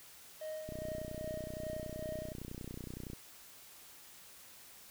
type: tone with tremolo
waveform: triangle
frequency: 623 Hz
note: D#5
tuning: 2 cents sharp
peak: -37 dBFS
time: 0.41-2.33 s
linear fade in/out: 5 ms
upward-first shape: sine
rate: 2.5 Hz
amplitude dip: 55%
type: click train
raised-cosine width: 3 ms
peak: -31 dBFS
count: 76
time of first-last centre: 0.69-3.133 s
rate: 30.7 Hz
effects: white hiss -56 dBFS RMS until 4.9 s